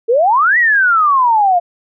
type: exponential two-way sweep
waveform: sine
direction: up then down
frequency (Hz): 435.9 to 1975.5 to 683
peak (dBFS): -8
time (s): 0.08-1.6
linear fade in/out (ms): 20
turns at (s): 0.58
effects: none